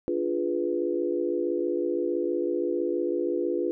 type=chord; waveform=sine; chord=D diminished seventh; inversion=none; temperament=equal; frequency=293.7 / 349.2 / 415.3 / 493.9 Hz; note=D4 / F4 / Ab4 / Cb5; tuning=0 / 0 / 0 / 0 cents; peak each=-32 / -27 / -32 / -31 dBFS; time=0.08-3.71 s; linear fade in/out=0 ms; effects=none